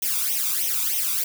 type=noise with flanger; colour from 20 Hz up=blue; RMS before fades=-24 dBFS; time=0.02-1.24 s; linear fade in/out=5 ms; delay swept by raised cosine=0.33 to 0.86 ms; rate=3.2 Hz; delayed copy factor=+0.85; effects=none